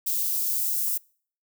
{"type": "noise with high-pass filter sweep", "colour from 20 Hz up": "violet", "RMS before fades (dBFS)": -26, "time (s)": [0.06, 0.98], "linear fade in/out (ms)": 10, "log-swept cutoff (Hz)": [3200, 6500], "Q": 0.84, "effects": ["noise-tail reverb RT60 0.5 s tail -26 dB re dry"]}